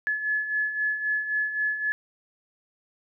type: beating tone pair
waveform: sine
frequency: 1709 / 1712.8 Hz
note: G#6 / A6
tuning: +49 / -47 cents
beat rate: 3.8 Hz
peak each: -32 / -25 dBFS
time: 0.07-1.92 s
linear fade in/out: 0 ms
effects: none